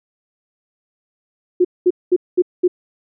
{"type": "tone bursts", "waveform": "sine", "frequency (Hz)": 360, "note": "F#4", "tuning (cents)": -47, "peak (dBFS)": -9, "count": 5, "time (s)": [1.6, 2.68], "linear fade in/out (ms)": 10, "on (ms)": 48, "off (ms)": 210, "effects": []}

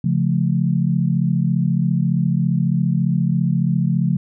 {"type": "chord", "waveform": "sine", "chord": "Db augmented", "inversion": "none", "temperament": "just", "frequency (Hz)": [138.59, 173.24, 216.5], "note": ["Db3", "F3", "A3"], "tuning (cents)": [0, -14, -28], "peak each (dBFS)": [-19, -18, -23], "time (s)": [0.04, 4.17], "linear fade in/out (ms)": 5, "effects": []}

